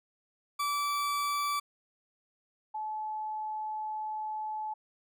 40% pulse / sine tone pair in turn, 1157 / 861.3 Hz, D6 / A5, -26 / -37 cents, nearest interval perfect fourth, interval 511 cents, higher first, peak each -28 / -33 dBFS, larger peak first, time 0.59-1.6 / 2.74-4.74 s, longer second, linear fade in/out 10 ms, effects none

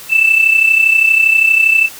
sine tone with amplitude modulation, 2646 Hz, E7, 6 cents sharp, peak -3 dBFS, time 0.09-1.89 s, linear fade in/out 50 ms, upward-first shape sine, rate 32.5 Hz, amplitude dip 70%, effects tanh soft clip ceiling -1 dBFS + white hiss -33 dBFS RMS until 1.99 s

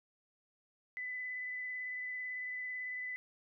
sine tone with vibrato, 2003 Hz, B6, 24 cents sharp, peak -38 dBFS, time 0.97-3.16 s, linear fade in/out 0 ms, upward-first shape triangle, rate 18 Hz, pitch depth 14 cents each way, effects none

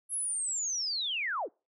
sine linear sweep, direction down, 10970 to 233.1 Hz, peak -30 dBFS, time 0.09-1.49 s, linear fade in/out 50 ms, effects noise-tail reverb RT60 0.3 s tail -26 dB re dry

